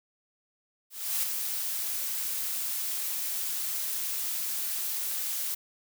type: noise with ADSR envelope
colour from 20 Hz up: blue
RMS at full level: -27 dBFS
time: 0.9-5.55 s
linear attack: 330 ms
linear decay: 6 ms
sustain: -5 dB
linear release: 9 ms
effects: none

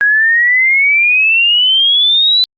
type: exponential sweep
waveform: sine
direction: up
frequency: 1641 to 4026 Hz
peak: -7 dBFS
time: 0.01-2.44 s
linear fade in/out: 0 ms
effects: Opus 48 kbps

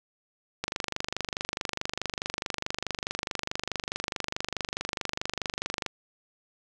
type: click train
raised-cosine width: 0.2 ms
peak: -12 dBFS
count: 130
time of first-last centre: 0.64-5.863 s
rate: 24.7 Hz
effects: none

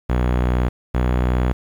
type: tone pair in turn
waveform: sawtooth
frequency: 61.6 / 61.92 Hz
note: B1 / B1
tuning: -4 / +5 cents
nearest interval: unison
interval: 9 cents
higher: second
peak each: -12 dBFS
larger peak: neither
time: 0.09-0.69 / 0.94-1.53 s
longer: first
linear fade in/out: 10 ms
effects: low-pass 2000 Hz 12 dB/octave + 8-bit

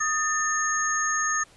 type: tone cluster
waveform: sine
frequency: 1244 / 1791 / 6520 Hz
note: D#6 / A6 / G#8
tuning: -1 / +30 / -33 cents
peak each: -27 dBFS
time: 0-1.44 s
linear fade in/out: 10 ms
effects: pink hiss -55 dBFS RMS until 1.56 s + resampled to 24000 Hz

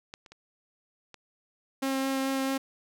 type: clicks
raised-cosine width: 0.2 ms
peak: -23 / -33 / -31 / -28 dBFS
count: 4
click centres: 0.139 / 0.262 / 0.32 / 1.143 s
type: tone with vibrato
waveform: sawtooth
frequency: 268.2 Hz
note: C4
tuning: 43 cents sharp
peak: -23 dBFS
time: 1.82-2.58 s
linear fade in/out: 10 ms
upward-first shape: sine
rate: 4.6 Hz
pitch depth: 9 cents each way
effects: none

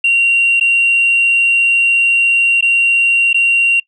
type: tone with dropouts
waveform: sine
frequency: 2757 Hz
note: F7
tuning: 23 cents flat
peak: -7 dBFS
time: 0.04-3.8 s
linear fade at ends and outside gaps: 5 ms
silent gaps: 0.599-0.609 / 2.61-2.624 / 3.331-3.343 s
effects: noise-tail reverb RT60 0.1 s tail -24 dB re dry + tanh soft clip ceiling -5 dBFS

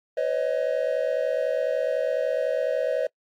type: tone cluster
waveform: triangle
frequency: 504 / 554 / 628 Hz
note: B4 / C#5 / D#5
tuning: +35 / -1 / +16 cents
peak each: -25 dBFS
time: 0.17-3.07 s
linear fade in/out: 5 ms
effects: noise-tail reverb RT60 0.1 s tail -26 dB re dry + AAC 64 kbps

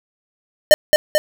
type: tone with echo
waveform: square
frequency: 607 Hz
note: D#5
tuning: 43 cents flat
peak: -4 dBFS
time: 0.71-0.74 s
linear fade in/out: 0 ms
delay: 220 ms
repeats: 2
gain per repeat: -4 dB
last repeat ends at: 1.18 s
effects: 7-bit

